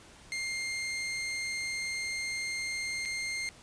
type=tone with dropouts; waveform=sawtooth; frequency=2113 Hz; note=C7; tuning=16 cents sharp; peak=-29 dBFS; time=0.32-3.49 s; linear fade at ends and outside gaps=0 ms; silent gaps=3.052-3.057 s; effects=pink hiss -54 dBFS RMS until 3.62 s + resampled to 22050 Hz